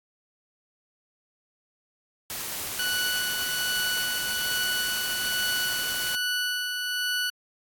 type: noise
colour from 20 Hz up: white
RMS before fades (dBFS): -33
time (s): 2.3-6.15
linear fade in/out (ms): 0
type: tone with tremolo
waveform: 20% pulse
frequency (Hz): 1480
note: F#6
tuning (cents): 0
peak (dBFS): -20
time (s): 2.79-7.3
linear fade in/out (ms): 5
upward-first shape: sine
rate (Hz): 1.2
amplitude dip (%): 35
effects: AAC 64 kbps